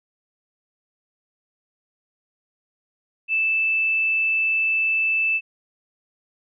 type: tone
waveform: sine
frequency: 2637 Hz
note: E7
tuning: in tune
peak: -18 dBFS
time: 3.28-5.41 s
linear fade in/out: 50 ms
effects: none